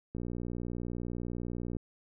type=click train; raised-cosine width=3 ms; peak=-25 dBFS; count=98; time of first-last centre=0.15-1.767 s; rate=60 Hz; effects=none